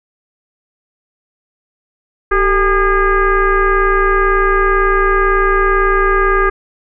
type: tone with frequency modulation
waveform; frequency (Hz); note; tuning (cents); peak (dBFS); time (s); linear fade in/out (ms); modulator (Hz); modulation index
sine; 801; G5; +37; -9; 2.31-6.5; 10; 415; 2.2
effects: none